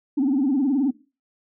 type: tone with vibrato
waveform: sine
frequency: 273.1 Hz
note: C#4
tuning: 26 cents flat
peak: -16 dBFS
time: 0.17-0.91 s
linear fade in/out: 10 ms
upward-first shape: sine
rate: 19 Hz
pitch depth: 150 cents each way
effects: noise-tail reverb RT60 0.3 s tail -17 dB re dry + tanh soft clip ceiling -14 dBFS